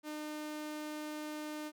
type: tone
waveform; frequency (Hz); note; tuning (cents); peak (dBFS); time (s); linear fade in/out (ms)
sawtooth; 303.2; D#4; -45; -36; 0.03-1.72; 50
effects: none